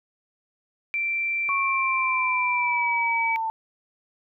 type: tone with pitch glide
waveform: sine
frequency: 2349 to 2289 Hz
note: D7 to D7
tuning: 0 to -45 cents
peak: -23 dBFS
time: 0.94-3.36 s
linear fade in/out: 0 ms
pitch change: -45 cents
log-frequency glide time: 2.54-2.86 s
type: exponential sweep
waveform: sine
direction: down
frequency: 1108.7 to 888 Hz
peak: -24 dBFS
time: 1.49-3.5 s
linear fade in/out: 0 ms
effects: none